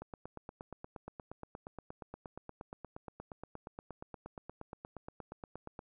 click train, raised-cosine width 1 ms, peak -30 dBFS, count 50, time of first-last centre 0.02-5.791 s, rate 8.49 Hz, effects none

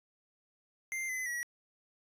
square tone with pitch steps, 2093 / 2026 / 1923 Hz, C7 / B6 / B6, 0 / +44 / -47 cents, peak -35 dBFS, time 0.92-1.43 s, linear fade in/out 0 ms, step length 170 ms, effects resampled to 32000 Hz

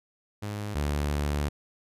sawtooth tone pair in turn, 103.83 / 73.02 Hz, G#2 / D2, 0 / -9 cents, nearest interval tritone, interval 609 cents, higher first, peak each -28 / -22 dBFS, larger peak second, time 0.42-0.75 / 0.75-1.49 s, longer second, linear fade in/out 10 ms, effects resampled to 32000 Hz

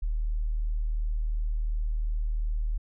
sine tone, 38.6 Hz, D#1, 13 cents flat, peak -25 dBFS, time 0.02-2.78 s, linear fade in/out 10 ms, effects none

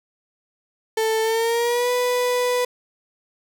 35% pulse tone with pitch glide, 442.7 to 494.1 Hz, A4 to B4, +11 to +1 cents, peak -17 dBFS, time 0.97-2.65 s, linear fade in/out 5 ms, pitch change +190 cents, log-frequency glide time 1.22-1.91 s, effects none

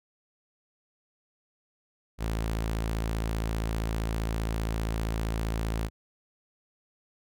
sawtooth tone, 55.2 Hz, A1, 6 cents sharp, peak -24 dBFS, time 2.18-5.9 s, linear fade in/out 50 ms, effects none

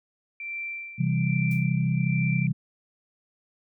sine tone with tremolo, 2349 Hz, D7, in tune, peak -30 dBFS, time 0.4-2.47 s, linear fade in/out 2 ms, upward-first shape sine, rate 1.2 Hz, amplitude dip 75%
sine chord, C major, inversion none, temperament equal, 130.81 / 164.81 / 196 Hz, C3 / E3 / G3, 0 / 0 / 0 cents, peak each -25 / -25 / -29 dBFS, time 0.98-2.53 s, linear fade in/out 20 ms
blue noise with exponential decay, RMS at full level -44 dBFS, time 1.51-1.69 s, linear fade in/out 1 ms, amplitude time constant 38 ms
effects none

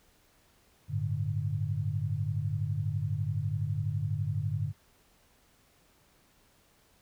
sine chord, G suspended second, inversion none, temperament equal, 98 / 110 / 146.83 Hz, G2 / A2 / D3, 0 / 0 / 0 cents, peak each -33 dBFS, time 0.88-4.73 s, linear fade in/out 50 ms, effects pink hiss -65 dBFS RMS until 7.01 s

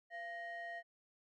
triangle ring-modulated tone, 594 Hz, D5, 20 cents sharp, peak -38 dBFS, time 0.1-0.83 s, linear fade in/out 50 ms, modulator 1280 Hz, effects none

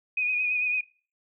sine tone with vibrato, 2482 Hz, D#7, 5 cents flat, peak -23 dBFS, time 0.17-0.81 s, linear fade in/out 5 ms, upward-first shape triangle, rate 9 Hz, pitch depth 41 cents each way, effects noise-tail reverb RT60 0.4 s tail -23 dB re dry

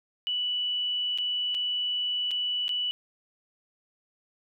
sine tone with dropouts, 2960 Hz, F#7, in tune, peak -26 dBFS, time 0.27-2.91 s, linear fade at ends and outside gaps 0 ms, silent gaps 1.176-1.185 / 1.545-1.549 / 2.309-2.314 / 2.681-2.692 s, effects none

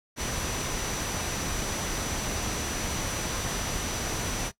sine tone in noise, 5920 Hz, F#8, in tune, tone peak -37 dBFS, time 0.16-4.52 s, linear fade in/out 50 ms, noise pink, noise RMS -31 dBFS, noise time 0.16-4.52 s, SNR -9 dB, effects noise-tail reverb RT60 0.1 s tail -19 dB re dry + low-pass 11000 Hz 12 dB/octave

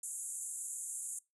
pink band-pass noise, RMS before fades -42 dBFS, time 0.03-1.19 s, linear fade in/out 5 ms, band 6900 to 11000 Hz, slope 96 dB/octave, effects noise-tail reverb RT60 0.2 s tail -21 dB re dry

